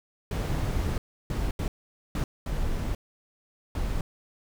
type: noise bursts at uneven times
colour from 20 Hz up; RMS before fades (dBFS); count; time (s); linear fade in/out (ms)
brown; -28; 6; 0.31-0.98 / 1.3-1.51 / 1.59-1.68 / 2.15-2.24 / 2.46-2.95 / 3.75-4.01; 2
effects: none